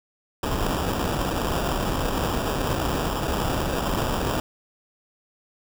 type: noise with sample-and-hold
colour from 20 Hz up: pink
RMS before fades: -25 dBFS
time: 0.43-4.4 s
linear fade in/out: 2 ms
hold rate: 2100 Hz
effects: none